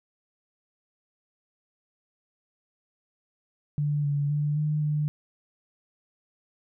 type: tone with pitch steps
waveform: sine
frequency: 147 / 143.7 / 147.7 / 151.3 / 150 Hz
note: D3 / D3 / D3 / D#3 / D3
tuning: +2 / -37 / +10 / -48 / +37 cents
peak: -23 dBFS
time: 3.78-5.08 s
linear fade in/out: 0 ms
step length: 260 ms
effects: none